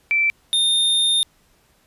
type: tone pair in turn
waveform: sine / square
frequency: 2333 / 3642 Hz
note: D7 / A#7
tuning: -12 / -41 cents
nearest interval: minor sixth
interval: 771 cents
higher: second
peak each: -15 / -16 dBFS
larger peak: first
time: 0.11-0.3 / 0.53-1.23 s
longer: second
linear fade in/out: 0 ms
effects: pink hiss -59 dBFS RMS until 1.86 s + resampled to 32000 Hz